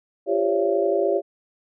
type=tone cluster; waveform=sine; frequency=344.7 / 397.7 / 534 / 564 / 673 Hz; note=F4 / G4 / C5 / C#5 / E5; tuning=-23 / +25 / +35 / +30 / +36 cents; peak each=-26 / -22 / -31 / -23 / -27 dBFS; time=0.26-1.22 s; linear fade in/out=50 ms; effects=none